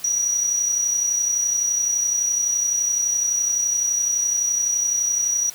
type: tone with amplitude modulation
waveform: sine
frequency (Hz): 5800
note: F#8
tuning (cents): -35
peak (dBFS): -15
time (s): 0.04-5.5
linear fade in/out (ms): 5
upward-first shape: sine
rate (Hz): 31.8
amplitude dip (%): 50
effects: tanh soft clip ceiling -14 dBFS + white hiss -41 dBFS RMS until 5.54 s